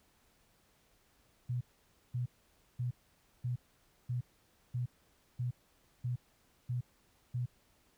sine tone bursts, 123.2 Hz, B2, 4 cents flat, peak -32 dBFS, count 10, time 1.49-7.46 s, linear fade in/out 10 ms, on 120 ms, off 530 ms, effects pink hiss -70 dBFS RMS until 7.97 s

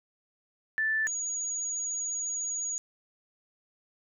sine tone pair in turn, 1760 / 6743 Hz, A6 / G#8, 0 / +25 cents, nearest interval octave + major seventh, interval 2325 cents, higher second, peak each -25 / -30 dBFS, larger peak first, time 0.78-1.07 / 1.07-2.78 s, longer second, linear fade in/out 0 ms, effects none

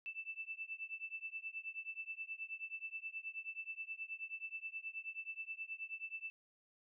sine tone with tremolo, 2649 Hz, E7, 8 cents sharp, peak -39 dBFS, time 0.06-6.3 s, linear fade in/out 0 ms, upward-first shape triangle, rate 9.4 Hz, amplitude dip 100%, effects none

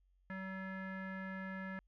square tone with low-pass filter, 190 Hz, F#3, 46 cents sharp, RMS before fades -44 dBFS, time 0.3-1.79 s, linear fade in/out 0 ms, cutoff 1800 Hz, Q 5.7, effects added 46 Hz sine -69 dBFS peak until 1.87 s

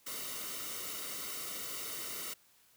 white noise with comb filter, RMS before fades -41 dBFS, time 0.06-2.34 s, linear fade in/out 10 ms, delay 1.2 ms, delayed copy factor -0.65, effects white hiss -66 dBFS RMS until 2.76 s

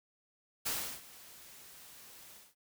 white noise with ADSR envelope, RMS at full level -34 dBFS, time 0.65-2.55 s, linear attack 16 ms, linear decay 340 ms, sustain -20 dB, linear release 200 ms, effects none

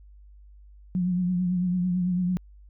sine tone with vibrato, 180 Hz, F#3, 47 cents flat, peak -22 dBFS, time 0.95-2.37 s, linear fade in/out 0 ms, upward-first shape triangle, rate 9 Hz, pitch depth 54 cents each way, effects added 50 Hz sine -47 dBFS peak until 2.69 s

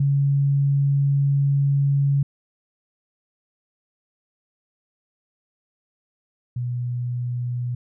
sine tone pair in turn, 140 / 122.63 Hz, C#3 / B2, +18 / -12 cents, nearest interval major second, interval 230 cents, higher first, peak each -16 / -23 dBFS, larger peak first, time 0-2.23 / 6.56-7.75 s, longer first, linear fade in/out 5 ms, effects none

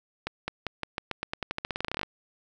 accelerating click train, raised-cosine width 0.3 ms, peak -14 dBFS, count 23, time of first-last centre 0.27-2.032 s, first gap 210 ms, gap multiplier 0.89, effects none

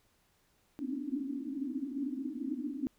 white band-pass noise, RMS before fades -37 dBFS, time 0.79-2.87 s, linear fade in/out 0 ms, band 250 to 300 Hz, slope 96 dB/octave, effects pink hiss -71 dBFS RMS until 2.98 s

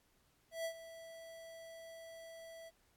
square tone with ADSR envelope, 658 Hz, E5, 3 cents flat, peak -37 dBFS, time 0.51-2.71 s, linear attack 140 ms, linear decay 81 ms, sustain -14 dB, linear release 35 ms, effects pink hiss -74 dBFS RMS until 2.96 s + AAC 64 kbps

